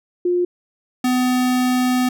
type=tone pair in turn; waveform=sine / square; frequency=354.9 / 251.7 Hz; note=F4 / B3; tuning=+28 / +33 cents; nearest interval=tritone; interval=595 cents; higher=first; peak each=-15 / -16 dBFS; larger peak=first; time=0.25-0.45 / 1.04-2.09 s; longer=second; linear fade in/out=5 ms; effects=none